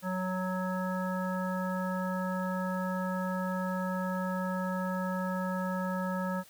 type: harmonic tone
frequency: 185 Hz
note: F#3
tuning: in tune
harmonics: 1 / 3 / 5 / 7 / 9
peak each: -32 / -37 / -39 / -40 / -42 dBFS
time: 0.02-6.44 s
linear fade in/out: 50 ms
effects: white hiss -57 dBFS RMS until 6.49 s